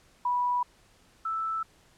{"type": "tone pair in turn", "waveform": "sine", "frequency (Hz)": [981, 1318.8], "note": ["B5", "E6"], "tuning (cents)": [-12, 0], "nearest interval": "perfect fourth", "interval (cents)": 512, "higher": "second", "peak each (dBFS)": [-24, -28], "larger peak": "first", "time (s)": [[0.25, 0.63], [1.25, 1.63]], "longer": "neither", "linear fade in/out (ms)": 5, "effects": ["pink hiss -61 dBFS RMS until 1.97 s", "low-pass 10000 Hz 12 dB/octave"]}